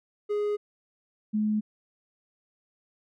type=tone pair in turn; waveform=triangle / sine; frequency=415.3 / 213.1 Hz; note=G#4 / G#3; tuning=0 / +45 cents; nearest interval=octave; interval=1155 cents; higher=first; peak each=-23 dBFS; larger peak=neither; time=0.29-0.57 / 1.33-1.61 s; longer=neither; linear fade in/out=20 ms; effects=none